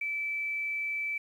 sine tone with quantisation, 2316 Hz, D7, 25 cents flat, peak -30 dBFS, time 0.01-1.18 s, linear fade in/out 5 ms, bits 10, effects none

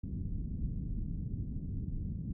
pink low-pass noise, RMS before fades -37 dBFS, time 0.03-2.33 s, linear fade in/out 5 ms, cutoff 230 Hz, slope 24 dB/octave, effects none

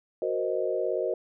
sine chord, C half-diminished seventh, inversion second, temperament equal, 370 / 466.2 / 523.3 / 622.3 Hz, Gb4 / Bb4 / C5 / Eb5, 0 / 0 / 0 / 0 cents, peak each -31 dBFS, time 0.22-1.14 s, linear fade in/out 2 ms, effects none

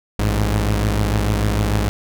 sawtooth tone pair together, 55.27 / 103.83 Hz, A1 / G#2, +8 / 0 cents, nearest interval major seventh, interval 1092 cents, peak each -15 / -15 dBFS, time 0.19-1.89 s, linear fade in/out 0 ms, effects none

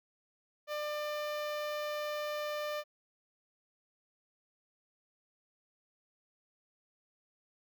sawtooth tone with notch filter, 597 Hz, D5, 28 cents sharp, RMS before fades -37 dBFS, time 0.67-2.84 s, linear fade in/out 50 ms, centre 8800 Hz, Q 0.8, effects none

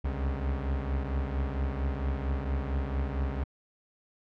40% pulse beating tone pair, 67 / 71.4 Hz, C2 / D2, +42 / -48 cents, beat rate 4.4 Hz, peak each -29 / -33 dBFS, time 0.04-3.44 s, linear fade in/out 10 ms, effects low-pass 2000 Hz 12 dB/octave

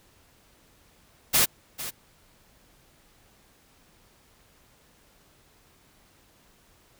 white noise with echo, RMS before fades -20 dBFS, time 1.33-1.46 s, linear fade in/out 20 ms, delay 450 ms, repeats 1, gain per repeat -14 dB, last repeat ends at 1.91 s, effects pink hiss -60 dBFS RMS until 6.99 s

